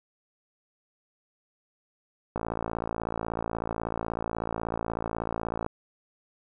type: click train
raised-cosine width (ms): 1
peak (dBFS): -16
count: 187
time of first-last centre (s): 2.36-5.664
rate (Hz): 56.3
effects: none